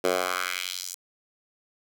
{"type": "tone with high-pass filter sweep", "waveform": "10% pulse", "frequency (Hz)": 91, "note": "F#2", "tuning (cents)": -28, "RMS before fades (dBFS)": -29, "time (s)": [0.04, 0.95], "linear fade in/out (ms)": 5, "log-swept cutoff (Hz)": [430, 7300], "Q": 1.7, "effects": ["8-bit"]}